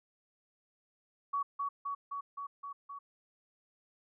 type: tone with echo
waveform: sine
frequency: 1127 Hz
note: C#6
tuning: 28 cents sharp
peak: -30 dBFS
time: 1.33-1.43 s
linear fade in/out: 10 ms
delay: 260 ms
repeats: 6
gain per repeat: -2 dB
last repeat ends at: 2.99 s
effects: none